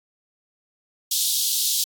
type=high-pass noise; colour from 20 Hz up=pink; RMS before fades=-22 dBFS; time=1.11-1.84 s; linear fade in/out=5 ms; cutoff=3400 Hz; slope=48 dB/octave; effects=AAC 64 kbps